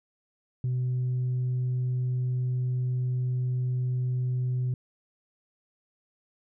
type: tone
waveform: sine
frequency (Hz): 126.1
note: B2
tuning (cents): +36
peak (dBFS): -23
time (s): 0.64-4.74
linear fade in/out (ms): 2
effects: tanh soft clip ceiling -23 dBFS